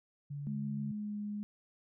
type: tone with vibrato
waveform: sine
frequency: 143.2 Hz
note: D3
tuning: 43 cents flat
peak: -38 dBFS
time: 0.3-0.92 s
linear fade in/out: 10 ms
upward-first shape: triangle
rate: 18 Hz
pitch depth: 17 cents each way
type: tone with pitch glide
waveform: sine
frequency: 210.4 to 207.4 Hz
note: G#3 to G#3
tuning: +23 to -2 cents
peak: -36 dBFS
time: 0.47-1.43 s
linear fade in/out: 0 ms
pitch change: -25 cents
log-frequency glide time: 0.94-1.17 s
effects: none